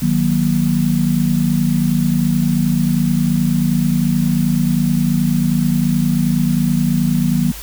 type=chord; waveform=sine; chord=D# minor; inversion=none; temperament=equal with one note detuned; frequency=155.56 / 185 / 238.3 Hz; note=D#3 / F#3 / A#3; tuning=0 / 0 / +38 cents; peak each=-17 dBFS; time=0.02-7.52 s; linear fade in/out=5 ms; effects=added 50 Hz sine -32 dBFS peak until 7.62 s + white hiss -33 dBFS RMS until 7.62 s